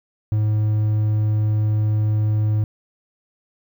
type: tone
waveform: triangle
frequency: 106.9 Hz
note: A2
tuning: 49 cents flat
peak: -14 dBFS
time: 0.32-2.64 s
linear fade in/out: 0 ms
effects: 9-bit